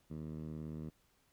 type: tone with band-pass filter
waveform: 10% pulse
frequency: 77.78 Hz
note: D#2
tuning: in tune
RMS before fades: -44 dBFS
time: 0.1-0.9 s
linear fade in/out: 10 ms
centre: 170 Hz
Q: 1.3
effects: pink hiss -73 dBFS RMS until 1.32 s